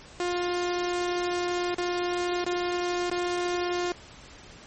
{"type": "tone with dropouts", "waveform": "sawtooth", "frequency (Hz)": 353.8, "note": "F4", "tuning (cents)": 23, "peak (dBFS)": -22, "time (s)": [0.2, 3.92], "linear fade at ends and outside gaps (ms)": 1, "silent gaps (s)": [[1.745, 1.783], [2.443, 2.464], [3.099, 3.114]], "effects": ["pink hiss -48 dBFS RMS until 4.66 s", "MP3 32 kbps"]}